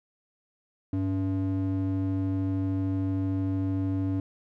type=ring-modulated tone; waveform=triangle; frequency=191 Hz; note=G3; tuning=45 cents flat; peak=-20 dBFS; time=0.93-4.2 s; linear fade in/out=2 ms; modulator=92.2 Hz; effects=none